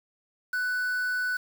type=tone with quantisation; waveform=triangle; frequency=1490 Hz; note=F#6; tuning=12 cents sharp; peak=-24 dBFS; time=0.53-1.37 s; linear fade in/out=5 ms; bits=7; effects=none